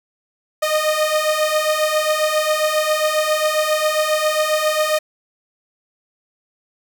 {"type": "beating tone pair", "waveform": "sawtooth", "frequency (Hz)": [611, 618.4], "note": ["D#5", "D#5"], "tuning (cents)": [-32, -11], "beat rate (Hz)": 7.4, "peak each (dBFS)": [-17, -14], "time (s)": [0.62, 4.99], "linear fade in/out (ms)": 10, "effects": []}